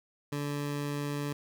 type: tone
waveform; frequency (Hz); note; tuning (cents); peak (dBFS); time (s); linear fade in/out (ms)
20% pulse; 144.7; D3; -25; -27; 0.32-1.33; 5
effects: none